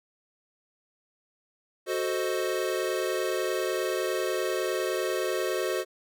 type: chord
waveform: square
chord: F# diminished seventh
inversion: none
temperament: equal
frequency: 370 / 440 / 523.3 / 622.3 Hz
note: F#4 / A4 / C5 / Eb5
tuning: 0 / 0 / 0 / 0 cents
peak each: -31 / -34 / -33 / -35 dBFS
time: 1.86-5.85 s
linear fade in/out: 50 ms
effects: none